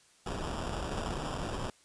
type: noise with sample-and-hold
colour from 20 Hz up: pink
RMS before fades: -36 dBFS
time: 0.26-1.7 s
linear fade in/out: 2 ms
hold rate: 2100 Hz
effects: white hiss -63 dBFS RMS until 1.84 s + resampled to 22050 Hz